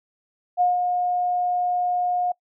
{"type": "tone with ADSR envelope", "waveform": "sine", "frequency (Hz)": 717, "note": "F5", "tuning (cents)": 45, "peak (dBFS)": -15, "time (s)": [0.57, 2.32], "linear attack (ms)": 38, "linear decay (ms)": 160, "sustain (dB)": -5, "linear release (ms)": 6, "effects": ["noise-tail reverb RT60 0.1 s tail -24 dB re dry"]}